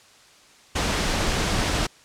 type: noise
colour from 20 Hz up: pink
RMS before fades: -23 dBFS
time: 0.75-1.87 s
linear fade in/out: 10 ms
effects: white hiss -52 dBFS RMS until 2.04 s + low-pass 7000 Hz 12 dB/octave